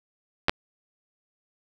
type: clicks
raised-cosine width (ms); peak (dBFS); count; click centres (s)
0.3; -4; 2; 0.484 / 0.495
effects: 7-bit